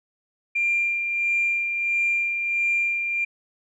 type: tone with tremolo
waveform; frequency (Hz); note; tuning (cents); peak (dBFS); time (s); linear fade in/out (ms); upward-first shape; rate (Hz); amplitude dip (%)
sine; 2386; D7; +27; -18; 0.55-3.25; 10; sine; 1.5; 45
effects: tanh soft clip ceiling -14 dBFS